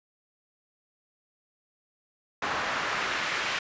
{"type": "noise with band-pass filter sweep", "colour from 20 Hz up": "pink", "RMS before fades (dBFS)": -30, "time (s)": [2.42, 3.59], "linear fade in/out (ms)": 5, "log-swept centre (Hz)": [1200, 2100], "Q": 1.1, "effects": ["resampled to 16000 Hz"]}